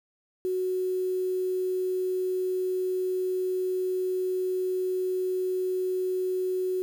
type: tone with quantisation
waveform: sine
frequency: 370 Hz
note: F#4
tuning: in tune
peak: -25 dBFS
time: 0.45-6.82 s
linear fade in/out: 0 ms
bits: 8
effects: none